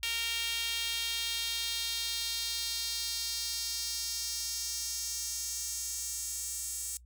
sawtooth tone with high-pass filter sweep, 462.1 Hz, A#4, 15 cents flat, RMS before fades -35 dBFS, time 0.03-6.97 s, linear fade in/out 0 ms, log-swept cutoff 2900 to 7700 Hz, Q 2.5, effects noise-tail reverb RT60 0.1 s tail -20 dB re dry + added 60 Hz sine -53 dBFS peak until 7.05 s

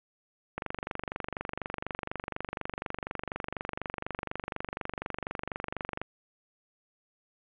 click train, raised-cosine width 0.5 ms, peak -18 dBFS, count 132, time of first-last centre 0.58-6.016 s, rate 24.1 Hz, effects resampled to 8000 Hz + 8-bit

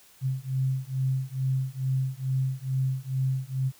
sine beating tone pair, 130.81 / 133.11 Hz, C3 / C3, 0 / +30 cents, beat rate 2.3 Hz, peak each -28 dBFS, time 0.21-3.72 s, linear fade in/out 50 ms, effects white hiss -56 dBFS RMS until 3.79 s

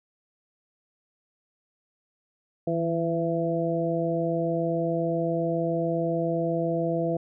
harmonic tone with a mistuned harmonic, 167.3 Hz, E3, 26 cents sharp, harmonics 1 / 2 / 3 / 4, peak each -29 / -29 / -29 / -29 dBFS, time 2.67-7.17 s, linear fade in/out 5 ms, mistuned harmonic 1, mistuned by -32 cents, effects none

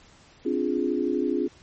sine chord, D half-diminished seventh, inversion third, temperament equal, 261.6 / 293.7 / 349.2 / 415.3 Hz, C4 / D4 / F4 / Ab4, 0 / 0 / 0 / 0 cents, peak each -28 / -28 / -27 / -29 dBFS, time 0.45-1.48 s, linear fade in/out 10 ms, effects pink hiss -54 dBFS RMS until 1.62 s + MP3 32 kbps

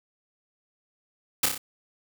white noise with echo, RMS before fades -21 dBFS, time 1.43-1.46 s, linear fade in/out 5 ms, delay 30 ms, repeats 4, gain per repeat -4 dB, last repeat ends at 1.58 s, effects none

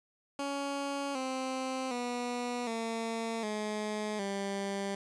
15% pulse tone with pitch steps, 280 / 261.2 / 243.8 / 227.4 / 212.2 / 197.99 Hz, C#4 / C4 / B3 / A#3 / G#3 / G3, +18 / -3 / -22 / -43 / +38 / +18 cents, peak -27 dBFS, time 0.39-4.95 s, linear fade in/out 2 ms, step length 760 ms, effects resampled to 22050 Hz

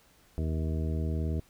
harmonic tone with a mistuned harmonic, 79 Hz, D#2, 27 cents sharp, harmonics 1 / 2 / 3 / 4 / 5 / 6 / 8, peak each -29 / -35 / -39 / -41 / -43 / -45 / -47 dBFS, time 0.38-1.4 s, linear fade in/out 0 ms, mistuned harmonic 8, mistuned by +20 cents, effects pink hiss -62 dBFS RMS until 1.49 s

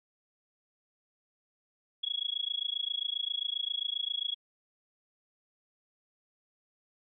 sine tone with amplitude modulation, 3341 Hz, G#7, 10 cents sharp, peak -27 dBFS, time 2.03-4.35 s, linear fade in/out 10 ms, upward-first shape sine, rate 27.5 Hz, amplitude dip 100%, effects none

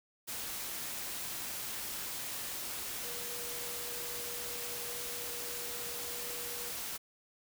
sine tone in noise, 480.7 Hz, B4, 47 cents flat, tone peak -48 dBFS, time 3.03-6.72 s, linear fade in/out 20 ms, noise white, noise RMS -40 dBFS, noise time 0.27-6.98 s, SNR -11 dB, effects none

